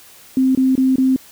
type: tone bursts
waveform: sine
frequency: 261.6 Hz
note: C4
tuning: in tune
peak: -11 dBFS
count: 4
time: 0.37-1.162 s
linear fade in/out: 2 ms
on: 180 ms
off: 24 ms
effects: white hiss -44 dBFS RMS until 1.31 s